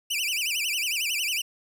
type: tone with vibrato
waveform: sawtooth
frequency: 2652 Hz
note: E7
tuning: 10 cents sharp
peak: -22 dBFS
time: 0.1-1.42 s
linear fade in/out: 10 ms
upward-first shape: sine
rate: 11 Hz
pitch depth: 240 cents each way
effects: none